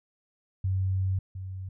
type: tone pair in turn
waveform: sine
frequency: 94.7 / 94.28 Hz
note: F#2 / F#2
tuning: +41 / +33 cents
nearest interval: unison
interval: 8 cents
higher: first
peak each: -24 / -34 dBFS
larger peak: first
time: 0.64-1.19 / 1.35-1.69 s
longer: first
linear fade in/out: 5 ms
effects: none